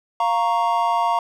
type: chord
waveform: triangle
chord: Bb minor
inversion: second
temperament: equal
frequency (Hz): 698.5 / 932.3 / 1108.7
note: F5 / Bb5 / Db6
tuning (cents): 0 / 0 / 0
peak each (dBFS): -20 / -18 / -22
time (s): 0.2-1.19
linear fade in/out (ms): 2
effects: none